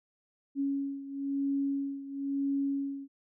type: beating tone pair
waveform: sine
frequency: 277.2 / 278.2 Hz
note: C#4 / C#4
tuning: 0 / +6 cents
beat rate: 1 Hz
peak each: -31 / -35 dBFS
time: 0.55-3.08 s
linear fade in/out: 50 ms
effects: none